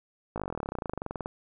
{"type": "slowing click train", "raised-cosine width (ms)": 1, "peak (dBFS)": -19, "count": 29, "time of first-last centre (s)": [0.36, 1.259], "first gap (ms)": 18, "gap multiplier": 1.04, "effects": []}